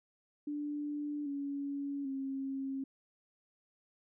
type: tone with pitch steps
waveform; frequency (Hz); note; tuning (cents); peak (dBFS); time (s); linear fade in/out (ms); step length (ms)
sine; 293.7 / 281.6 / 269.9; D4 / C#4 / C#4; 0 / +27 / -46; -35; 0.47-2.84; 5; 790
effects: none